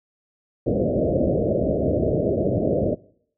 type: low-pass noise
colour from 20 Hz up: white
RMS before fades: -21 dBFS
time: 0.66-2.95 s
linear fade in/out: 10 ms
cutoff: 640 Hz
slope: 96 dB/octave
effects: noise-tail reverb RT60 0.6 s tail -21 dB re dry + high-pass 60 Hz 12 dB/octave